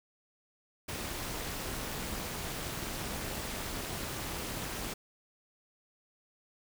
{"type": "noise with amplitude modulation", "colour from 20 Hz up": "pink", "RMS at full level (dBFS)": -35, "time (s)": [0.88, 4.94], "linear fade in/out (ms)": 10, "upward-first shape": "sine", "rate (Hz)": 282, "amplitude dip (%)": 70, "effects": []}